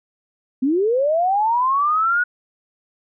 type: linear sweep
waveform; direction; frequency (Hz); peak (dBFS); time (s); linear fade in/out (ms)
sine; up; 246.9 to 1473; -15; 0.62-2.24; 10
effects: none